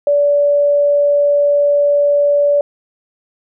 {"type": "tone", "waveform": "sine", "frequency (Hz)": 577, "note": "D5", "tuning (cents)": -31, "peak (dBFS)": -9, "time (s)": [0.07, 2.61], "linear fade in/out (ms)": 2, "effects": []}